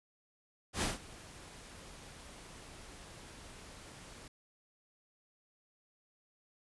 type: noise with ADSR envelope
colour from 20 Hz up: pink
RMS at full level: -32 dBFS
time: 0.73-4.28 s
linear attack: 89 ms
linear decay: 160 ms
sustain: -20 dB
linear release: 4 ms
effects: resampled to 24000 Hz